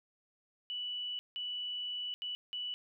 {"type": "tone bursts at uneven times", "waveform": "sine", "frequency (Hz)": 2960, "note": "F#7", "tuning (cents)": 0, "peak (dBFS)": -36, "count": 4, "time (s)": [[0.7, 1.19], [1.36, 2.14], [2.22, 2.35], [2.53, 2.74]], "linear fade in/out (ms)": 0, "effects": []}